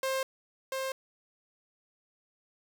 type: tone with echo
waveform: sawtooth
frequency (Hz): 530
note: C5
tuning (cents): +22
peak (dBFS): -25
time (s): 0.03-0.23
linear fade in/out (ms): 2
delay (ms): 690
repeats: 1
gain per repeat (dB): -3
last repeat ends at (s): 0.92
effects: none